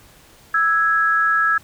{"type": "tone pair together", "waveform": "sine", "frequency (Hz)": [1318.5, 1661.2], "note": ["E6", "G#6"], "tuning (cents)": [0, 0], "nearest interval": "major third", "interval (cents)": 400, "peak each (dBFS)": -17, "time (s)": [0.54, 1.58], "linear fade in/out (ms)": 5, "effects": ["pink hiss -49 dBFS RMS until 1.63 s"]}